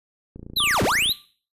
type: click train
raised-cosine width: 3 ms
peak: -25 dBFS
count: 22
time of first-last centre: 0.36-1.094 s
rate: 28.6 Hz
type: linear two-way sweep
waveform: square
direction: down then up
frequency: 4186 to 56.1 to 4186 Hz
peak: -19 dBFS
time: 0.56-1.13 s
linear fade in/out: 10 ms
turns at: 0.83 s
type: tone with exponential decay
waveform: sine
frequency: 1174.7 Hz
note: D6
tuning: in tune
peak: -25 dBFS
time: 0.6-1.25 s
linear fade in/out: 1 ms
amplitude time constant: 140 ms
effects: noise-tail reverb RT60 0.4 s tail -17 dB re dry + resampled to 32000 Hz